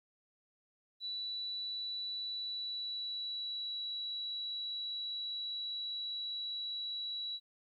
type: tone with pitch glide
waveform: sine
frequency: 3951 to 3915 Hz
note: B7 to B7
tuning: 0 to -16 cents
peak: -37 dBFS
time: 1-7.4 s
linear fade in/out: 50 ms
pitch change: -16 cents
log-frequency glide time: 2.33-3.81 s
effects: 13-bit